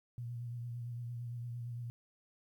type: tone with vibrato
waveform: sine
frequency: 119.6 Hz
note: A#2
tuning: 45 cents sharp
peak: -39 dBFS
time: 0.18-1.9 s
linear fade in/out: 0 ms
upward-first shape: triangle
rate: 8.8 Hz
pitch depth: 40 cents each way
effects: 12-bit